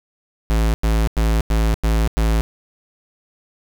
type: tone bursts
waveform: square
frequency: 55 Hz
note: A1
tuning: in tune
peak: -15 dBFS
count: 6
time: 0.5-2.41 s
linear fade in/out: 0 ms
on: 240 ms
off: 94 ms
effects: none